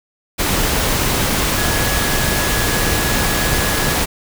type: tone in noise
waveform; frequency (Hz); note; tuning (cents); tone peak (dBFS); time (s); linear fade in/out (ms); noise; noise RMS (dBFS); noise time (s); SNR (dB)
sine; 1681; G#6; +20; -25; 1.56-3.97; 20; pink; -17; 0.38-4.06; -11
effects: none